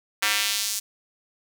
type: tone with high-pass filter sweep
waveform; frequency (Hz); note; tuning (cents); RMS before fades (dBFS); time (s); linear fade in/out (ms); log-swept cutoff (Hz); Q
square; 105.4; G#2; +26; -25; 0.22-0.8; 10; 1700 to 6700; 1.1
effects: none